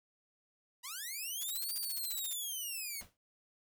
5% pulse linear two-way sweep, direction up then down, 932.3 to 4766 to 2124 Hz, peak -30 dBFS, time 0.83-3.02 s, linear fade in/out 20 ms, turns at 1.75 s
blue noise bursts, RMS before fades -42 dBFS, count 14, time 1.41-2.335 s, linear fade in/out 5 ms, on 28 ms, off 41 ms
pink noise with exponential decay, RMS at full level -48 dBFS, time 3.01-3.17 s, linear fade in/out 1 ms, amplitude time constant 33 ms
effects none

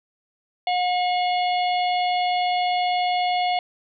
harmonic tone with a mistuned harmonic, 721 Hz, F#5, 45 cents flat, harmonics 1 / 3 / 4 / 5 / 6, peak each -20 / -30 / -32 / -34 / -36 dBFS, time 0.67-3.59 s, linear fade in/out 2 ms, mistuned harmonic 5, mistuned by -81 cents, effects none

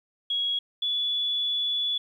sine tone pair in turn, 3322 / 3429 Hz, G#7 / A7, 0 / -45 cents, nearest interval minor second, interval 55 cents, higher second, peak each -24 dBFS, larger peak neither, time 0.3-0.59 / 0.82-1.98 s, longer second, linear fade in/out 5 ms, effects 10-bit

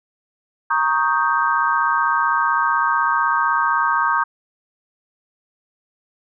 sine chord, Eb dominant seventh, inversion second, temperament equal, 932.3 / 1108.7 / 1244.5 / 1568 Hz, Bb5 / Db6 / Eb6 / G6, 0 / 0 / 0 / 0 cents, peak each -21 dBFS, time 0.7-4.24 s, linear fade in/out 10 ms, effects none

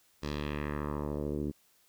10% pulse tone with low-pass filter sweep, 73.7 Hz, D2, 7 cents sharp, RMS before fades -35 dBFS, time 0.22-1.52 s, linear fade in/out 20 ms, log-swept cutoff 5400 to 290 Hz, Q 1.8, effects white hiss -67 dBFS RMS until 1.88 s

